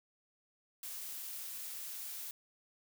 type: noise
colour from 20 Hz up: blue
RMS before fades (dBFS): -44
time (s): 0.83-2.31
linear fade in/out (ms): 2
effects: none